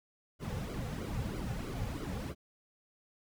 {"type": "noise with flanger", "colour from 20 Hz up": "brown", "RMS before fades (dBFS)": -38, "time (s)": [0.39, 2.35], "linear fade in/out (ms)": 50, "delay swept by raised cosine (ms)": [1.1, 3.2], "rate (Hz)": 3.1, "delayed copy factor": -0.8, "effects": []}